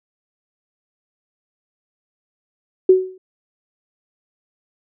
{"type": "tone with exponential decay", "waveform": "sine", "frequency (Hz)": 373.4, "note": "F#4", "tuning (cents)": 16, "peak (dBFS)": -4, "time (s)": [2.89, 3.18], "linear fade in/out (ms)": 5, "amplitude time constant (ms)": 62, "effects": []}